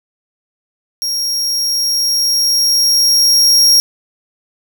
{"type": "tone with level ramp", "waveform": "40% pulse", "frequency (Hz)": 5588, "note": "F8", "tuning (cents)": 0, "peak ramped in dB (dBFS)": [-15, -5], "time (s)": [1.02, 3.8], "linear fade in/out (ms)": 0, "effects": []}